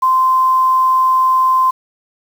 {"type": "tone with quantisation", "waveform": "sine", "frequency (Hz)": 1038, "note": "C6", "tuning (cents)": -14, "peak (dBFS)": -9, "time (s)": [0.02, 1.71], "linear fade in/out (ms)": 10, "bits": 6, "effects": []}